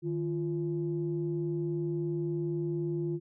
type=tone pair together; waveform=sine; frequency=153.95 / 345.6 Hz; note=D#3 / F4; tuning=-18 / -18 cents; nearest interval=octave + major second; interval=1400 cents; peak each=-32 / -31 dBFS; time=0.02-3.2 s; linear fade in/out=50 ms; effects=tanh soft clip ceiling -22 dBFS